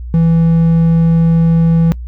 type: tone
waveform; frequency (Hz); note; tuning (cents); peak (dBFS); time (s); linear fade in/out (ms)
triangle; 165.3; E3; +5; -5; 0.14-1.92; 0
effects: noise-tail reverb RT60 0.1 s tail -23 dB re dry + added 60 Hz sine -22 dBFS peak until 2.07 s